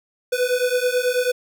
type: beating tone pair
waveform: square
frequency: 492.8 / 502 Hz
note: B4 / B4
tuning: -4 / +28 cents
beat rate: 9.2 Hz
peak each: -22 / -22 dBFS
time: 0.32-1.32 s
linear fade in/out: 10 ms
effects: none